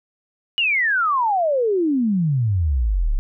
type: exponential sweep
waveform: sine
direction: down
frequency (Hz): 2950 to 31.47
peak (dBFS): -16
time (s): 0.58-3.19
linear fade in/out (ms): 0
effects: none

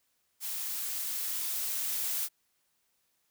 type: noise with level ramp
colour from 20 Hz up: blue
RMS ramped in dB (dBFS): -36 to -32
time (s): 0.4-2.29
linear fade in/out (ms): 50
effects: white hiss -75 dBFS RMS until 3.3 s

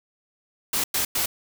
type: noise bursts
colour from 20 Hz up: white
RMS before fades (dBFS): -24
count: 3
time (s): 0.73-1.26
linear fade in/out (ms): 5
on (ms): 110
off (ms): 100
effects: none

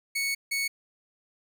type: tone pair in turn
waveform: sawtooth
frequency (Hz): 2217 / 2217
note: C#7 / C#7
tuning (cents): 0 / 0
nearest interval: unison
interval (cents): 0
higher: neither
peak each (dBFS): -23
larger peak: neither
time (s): 0.15-0.35 / 0.51-0.68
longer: first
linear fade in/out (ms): 10
effects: none

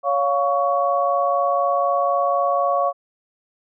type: tone cluster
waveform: sine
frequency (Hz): 560 / 704 / 1120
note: C#5 / F5 / C#6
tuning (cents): +18 / +14 / +18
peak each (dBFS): -21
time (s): 0.03-2.93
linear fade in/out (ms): 50
effects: none

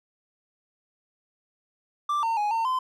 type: tone with pitch steps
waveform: triangle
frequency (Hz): 1176 / 910 / 833 / 908 / 1028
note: D6 / A#5 / G#5 / A#5 / C6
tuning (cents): +2 / -42 / +5 / -46 / -31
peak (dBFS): -21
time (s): 2.09-2.79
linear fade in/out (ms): 5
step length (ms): 140
effects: none

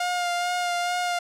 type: tone with vibrato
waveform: sawtooth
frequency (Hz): 708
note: F5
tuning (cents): +23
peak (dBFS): -20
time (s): 0-1.19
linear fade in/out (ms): 5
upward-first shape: sine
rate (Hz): 2.3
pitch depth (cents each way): 20
effects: low-pass 9000 Hz 12 dB/octave

